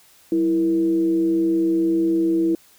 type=tone with frequency modulation; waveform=sine; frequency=329.6 Hz; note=E4; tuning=in tune; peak=-16 dBFS; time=0.32-2.55 s; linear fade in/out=2 ms; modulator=140 Hz; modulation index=0.37; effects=white hiss -53 dBFS RMS until 2.78 s